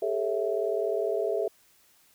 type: chord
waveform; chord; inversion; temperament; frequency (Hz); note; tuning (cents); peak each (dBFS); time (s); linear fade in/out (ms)
sine; A dominant seventh; third; equal with one note detuned; 400.2 / 440 / 554.4 / 659.3; G4 / A4 / C#5 / E5; +36 / 0 / 0 / 0; -30 / -30 / -35 / -30; 0.02-1.48; 5
effects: white hiss -62 dBFS RMS until 2.14 s